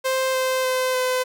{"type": "tone with pitch steps", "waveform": "sawtooth", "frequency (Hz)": [523.3, 518.5, 513.7, 509], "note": ["C5", "C5", "C5", "C5"], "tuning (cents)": [0, -16, -32, -48], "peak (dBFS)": -16, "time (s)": [0.04, 1.24], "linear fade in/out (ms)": 20, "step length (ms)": 300, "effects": []}